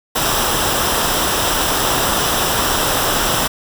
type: noise with comb filter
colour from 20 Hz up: pink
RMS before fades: -17 dBFS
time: 0.15-3.48 s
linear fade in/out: 10 ms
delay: 0.45 ms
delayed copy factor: -0.55
effects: none